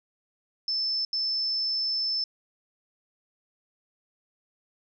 sine tone bursts at uneven times, 5274 Hz, E8, in tune, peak -25 dBFS, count 2, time 0.68-1.05 / 1.13-2.24 s, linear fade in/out 2 ms, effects none

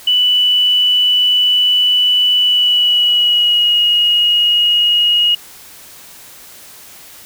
sine tone with pitch glide, 2973 to 2883 Hz, F#7 to F#7, +8 to -46 cents, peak -9 dBFS, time 0.07-5.35 s, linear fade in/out 5 ms, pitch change -54 cents, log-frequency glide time 2.36-3.8 s, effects white hiss -38 dBFS RMS until 7.25 s

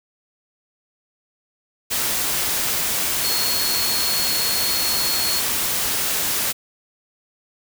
sine tone in noise, 4328 Hz, C#8, 42 cents flat, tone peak -23 dBFS, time 3.23-5.41 s, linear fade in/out 20 ms, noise white, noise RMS -22 dBFS, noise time 1.9-6.53 s, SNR -4 dB, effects none

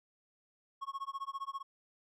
triangle tone with tremolo, 1095 Hz, C#6, 22 cents flat, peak -33 dBFS, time 0.81-1.63 s, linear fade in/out 20 ms, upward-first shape sine, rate 15 Hz, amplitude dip 100%, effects none

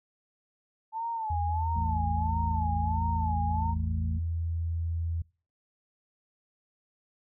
sine tone with vibrato, 872 Hz, A5, 16 cents flat, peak -30 dBFS, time 0.92-3.75 s, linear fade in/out 50 ms, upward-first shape sine, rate 1.5 Hz, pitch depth 110 cents each way
sine tone with pitch glide, 82.41 to 83.32 Hz, E2 to E2, 0 to +19 cents, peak -28 dBFS, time 1.3-5.22 s, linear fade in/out 5 ms, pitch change +19 cents, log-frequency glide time 2.22-4.01 s
harmonic tone, 55 Hz, A1, in tune, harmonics 1 / 2 / 3 / 4, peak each -36 / -40 / -38 / -39 dBFS, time 1.75-4.19 s, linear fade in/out 10 ms
effects noise-tail reverb RT60 0.4 s tail -25 dB re dry

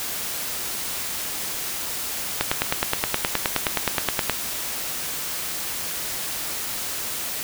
click train, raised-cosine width 0.3 ms, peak -3 dBFS, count 19, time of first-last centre 2.41-4.297 s, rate 9.54 Hz, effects white hiss -29 dBFS RMS until 7.43 s

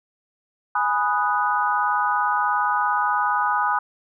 sine chord, G# minor seventh, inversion none, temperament equal, 830.6 / 987.8 / 1244.5 / 1480 Hz, G#5 / B5 / D#6 / F#6, 0 / 0 / 0 / 0 cents, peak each -24 / -24 / -23 / -26 dBFS, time 0.75-3.79 s, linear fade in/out 5 ms, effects none

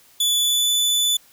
sawtooth tone with pitch glide, 3460 to 3486 Hz, A7 to A7, -30 to -17 cents, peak -14 dBFS, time 0.2-1.17 s, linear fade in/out 5 ms, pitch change +13 cents, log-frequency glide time 0.39-0.69 s, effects white hiss -53 dBFS RMS until 1.32 s

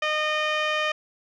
15% pulse tone with low-pass filter, 612 Hz, D#5, 29 cents flat, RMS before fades -25 dBFS, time 0.02-0.92 s, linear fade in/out 5 ms, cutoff 3500 Hz, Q 2.3, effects none

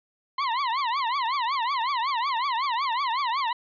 40% pulse tone with vibrato, 1017 Hz, C6, 50 cents flat, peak -23 dBFS, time 0.38-3.53 s, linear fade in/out 5 ms, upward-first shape triangle, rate 5.4 Hz, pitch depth 250 cents each way, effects resampled to 11025 Hz

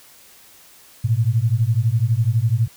sine beating tone pair, 108.2 / 120.2 Hz, A2 / B2, -29 / -46 cents, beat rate 12 Hz, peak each -18 dBFS, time 1.04-2.68 s, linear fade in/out 10 ms, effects white hiss -48 dBFS RMS until 2.76 s

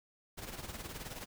pink noise with tremolo, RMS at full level -42 dBFS, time 0.37-1.26 s, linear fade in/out 20 ms, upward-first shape sine, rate 19 Hz, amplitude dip 65%, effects none

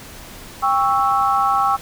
sine chord, C# diminished, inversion second, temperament equal with one note detuned, 795.4 / 1108.7 / 1318.5 Hz, G5 / C#6 / E6, +25 / 0 / 0 cents, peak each -18 / -19 / -19 dBFS, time 0.62-1.77 s, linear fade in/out 20 ms, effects pink hiss -38 dBFS RMS until 1.81 s

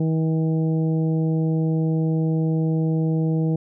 harmonic tone, 160 Hz, D#3, 49 cents sharp, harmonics 1 / 2 / 3 / 4 / 5, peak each -19 / -26 / -30 / -39 / -42 dBFS, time 0-3.56 s, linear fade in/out 5 ms, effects none

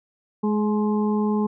harmonic tone with a mistuned harmonic, 210.4 Hz, G#3, 23 cents sharp, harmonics 1 / 2 / 4 / 5, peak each -20 / -26 / -32 / -34 dBFS, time 0.43-1.47 s, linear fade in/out 10 ms, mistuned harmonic 4, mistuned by +19 cents, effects none

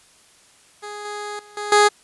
15% pulse tone with level steps, 415.3 Hz, G#4, in tune, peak -25 / -22 / -38 / -20 / -5 dBFS, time 0.82-1.89 s, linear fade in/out 20 ms, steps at 1.05 / 1.39 / 1.57 / 1.72 s, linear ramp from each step 2 ms, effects white hiss -53 dBFS RMS until 2.03 s + resampled to 24000 Hz

